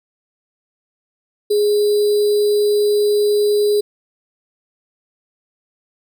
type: tone with sample-and-hold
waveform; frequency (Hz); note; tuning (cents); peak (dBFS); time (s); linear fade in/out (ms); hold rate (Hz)
sine; 415.3; G#4; 0; -12; 1.5-3.81; 10; 4410
effects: none